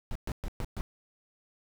brown noise bursts, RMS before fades -33 dBFS, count 5, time 0.11-0.81 s, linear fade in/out 0 ms, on 44 ms, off 120 ms, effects none

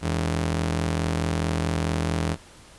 sawtooth ring-modulated tone, 122.4 Hz, B2, 15 cents flat, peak -16 dBFS, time 0.01-2.37 s, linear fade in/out 50 ms, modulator 38.9 Hz, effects pink hiss -49 dBFS RMS until 2.78 s + resampled to 24000 Hz

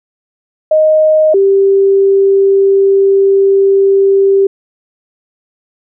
sine tone pair in turn, 622.3 / 392 Hz, D#5 / G4, 0 / 0 cents, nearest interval minor sixth, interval 800 cents, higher first, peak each -5 dBFS, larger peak neither, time 0.71-1.34 / 1.34-4.47 s, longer second, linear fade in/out 5 ms, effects none

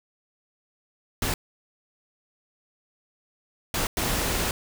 pink noise bursts at uneven times, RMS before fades -26 dBFS, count 3, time 1.22-1.34 / 3.74-3.87 / 3.97-4.51 s, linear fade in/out 2 ms, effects none

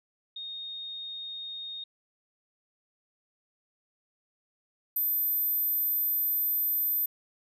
sine tone pair in turn, 3705 / 13661 Hz, A#7 / G#9, -11 / +48 cents, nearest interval octave + major seventh, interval 2259 cents, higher second, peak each -36 / -25 dBFS, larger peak second, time 0.36-1.84 / 4.96-7.06 s, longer second, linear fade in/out 5 ms, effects none

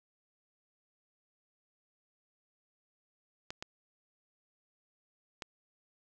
clicks, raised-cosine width 0.2 ms, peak -22 dBFS, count 3, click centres 3.505 / 3.625 / 5.422 s, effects none

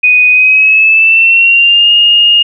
sine tone with pitch glide, 2489 to 2843 Hz, D#7 to F7, 0 to +30 cents, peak -3 dBFS, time 0.03-2.43 s, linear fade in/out 10 ms, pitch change +230 cents, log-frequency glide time 0.3-1.91 s, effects none

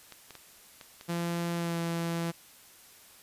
clicks, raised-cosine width 0.2 ms, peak -28 dBFS, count 5, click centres 0.123 / 0.307 / 0.353 / 0.812 / 1.011 s
sawtooth tone with pitch glide, 170.9 to 168.16 Hz, F3 to E3, -37 to +35 cents, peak -26 dBFS, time 1.08-2.32 s, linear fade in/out 20 ms, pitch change -28 cents, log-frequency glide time 1.55-1.78 s
effects white hiss -55 dBFS RMS until 3.22 s + resampled to 32000 Hz

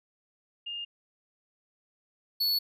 sine / square tone pair in turn, 2823 / 4417 Hz, F7 / C#8, +18 / -7 cents, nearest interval minor sixth, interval 775 cents, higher second, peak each -34 / -25 dBFS, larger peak second, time 0.66-0.85 / 2.4-2.59 s, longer neither, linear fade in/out 10 ms, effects none

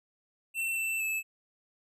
square tone with pitch steps, 2693 / 2669 / 2613 Hz, E7 / E7 / E7, +36 / +21 / -16 cents, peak -30 dBFS, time 0.54-1.23 s, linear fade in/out 50 ms, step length 230 ms, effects none

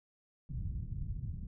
white low-pass noise, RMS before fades -39 dBFS, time 0.49-1.47 s, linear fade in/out 5 ms, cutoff 130 Hz, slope 24 dB/octave, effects none

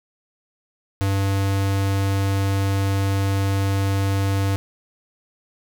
square tone, 98 Hz, G2, in tune, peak -19 dBFS, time 1.01-4.56 s, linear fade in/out 0 ms, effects none

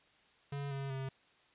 square tone with pitch steps, 141.2 / 137.5 / 133.89 Hz, C#3 / C#3 / C3, +32 / -14 / +40 cents, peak -38 dBFS, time 0.52-1.09 s, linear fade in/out 5 ms, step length 190 ms, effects white hiss -67 dBFS RMS until 1.54 s + resampled to 8000 Hz

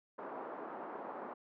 white band-pass noise, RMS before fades -45 dBFS, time 0.18-1.34 s, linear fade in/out 10 ms, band 250 to 1100 Hz, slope 24 dB/octave, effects none

